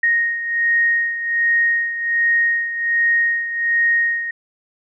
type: beating tone pair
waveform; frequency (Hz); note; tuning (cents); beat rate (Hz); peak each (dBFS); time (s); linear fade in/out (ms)
sine; 1864.7 / 1866; A#6 / A#6; 0 / +1; 1.3; -16 / -22; 0.03-4.31; 5
effects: none